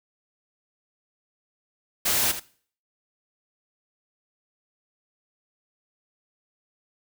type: noise with echo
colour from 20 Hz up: white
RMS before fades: -23 dBFS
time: 2.05-2.32 s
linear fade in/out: 10 ms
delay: 80 ms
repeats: 1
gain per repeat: -11 dB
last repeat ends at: 2.4 s
effects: noise-tail reverb RT60 0.5 s tail -20 dB re dry